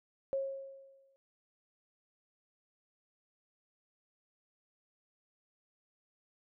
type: tone with exponential decay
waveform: sine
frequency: 543 Hz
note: C#5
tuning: 36 cents flat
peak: -29 dBFS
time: 0.33-1.16 s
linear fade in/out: 0 ms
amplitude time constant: 180 ms
effects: none